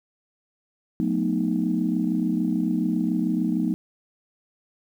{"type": "chord", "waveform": "sine", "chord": "B dominant seventh", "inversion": "second", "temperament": "equal with one note detuned", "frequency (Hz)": [180.77, 220, 246.9, 311.1], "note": ["F#3", "A3", "B3", "D#4"], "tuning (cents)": [-40, 0, 0, 0], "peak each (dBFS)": -26, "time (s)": [1, 3.74], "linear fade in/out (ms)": 0, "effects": ["tanh soft clip ceiling -11 dBFS", "9-bit"]}